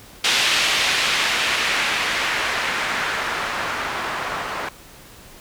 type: noise with low-pass filter sweep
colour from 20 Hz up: blue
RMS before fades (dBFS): -22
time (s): 0.24-4.69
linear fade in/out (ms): 5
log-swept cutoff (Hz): 3300 to 1100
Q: 1.1
effects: pink hiss -44 dBFS RMS until 5.4 s